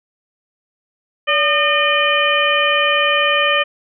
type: harmonic tone with a mistuned harmonic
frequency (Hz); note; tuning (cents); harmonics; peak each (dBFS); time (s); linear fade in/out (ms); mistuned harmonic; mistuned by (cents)
608; D#5; -40; 1 / 2 / 3 / 4 / 5; -19 / -19 / -19 / -19 / -19; 1.27-3.64; 20; 1; -95
effects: none